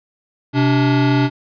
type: tone pair together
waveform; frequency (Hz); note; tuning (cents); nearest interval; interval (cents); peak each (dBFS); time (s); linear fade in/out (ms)
square; 128.69 / 288.9; C3 / D4; -28 / -28; octave + major second; 1400; -16; 0.53-1.3; 50
effects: resampled to 11025 Hz